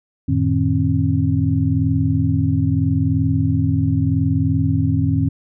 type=tone cluster; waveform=sine; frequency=91.6 / 112.4 / 154.6 / 269.5 Hz; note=F#2 / A2 / D#3 / C#4; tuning=-17 / +37 / -11 / -49 cents; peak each=-20 dBFS; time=0.28-5.29 s; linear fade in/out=10 ms; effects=none